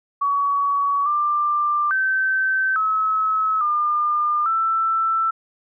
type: tone with pitch steps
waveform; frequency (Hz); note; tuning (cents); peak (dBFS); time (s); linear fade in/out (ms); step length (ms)
sine; 1129 / 1187 / 1544 / 1290 / 1204 / 1330; C#6 / D6 / G6 / E6 / D6 / E6; +31 / +18 / -27 / -38 / +43 / +15; -17; 0.21-5.31; 10; 850
effects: none